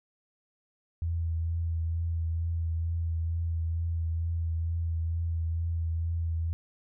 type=tone with vibrato; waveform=sine; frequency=82.9 Hz; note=E2; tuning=10 cents sharp; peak=-27 dBFS; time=1.02-6.53 s; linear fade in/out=0 ms; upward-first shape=triangle; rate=2.2 Hz; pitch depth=25 cents each way; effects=none